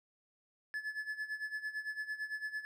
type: tone with tremolo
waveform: triangle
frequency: 1722 Hz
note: A6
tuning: 38 cents flat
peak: -33 dBFS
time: 0.74-2.65 s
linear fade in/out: 0 ms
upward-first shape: sine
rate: 8.9 Hz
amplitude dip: 80%
effects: none